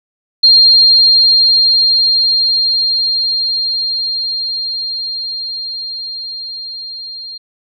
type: tone with level ramp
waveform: sine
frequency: 4204 Hz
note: C8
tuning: 7 cents sharp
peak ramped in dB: -3 to -25 dBFS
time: 0.43-7.38 s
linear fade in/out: 10 ms
effects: none